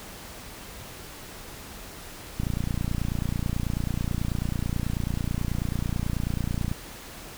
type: click train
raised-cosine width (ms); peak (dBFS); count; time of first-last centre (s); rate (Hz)
5; -15; 127; 2.4-6.715; 29.2
effects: pink hiss -42 dBFS RMS until 7.37 s